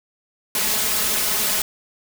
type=noise with comb filter; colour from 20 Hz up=white; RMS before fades=-21 dBFS; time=0.55-1.62 s; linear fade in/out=2 ms; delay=4.7 ms; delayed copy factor=+0.85; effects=none